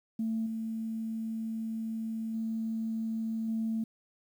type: tone with level steps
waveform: sine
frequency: 223.4 Hz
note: A3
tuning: 27 cents sharp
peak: -28 / -32 / -30 / -28 dBFS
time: 0.19-3.84 s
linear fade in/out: 5 ms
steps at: 0.46 / 2.34 / 3.48 s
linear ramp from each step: 5 ms
effects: tanh soft clip ceiling -24 dBFS + 10-bit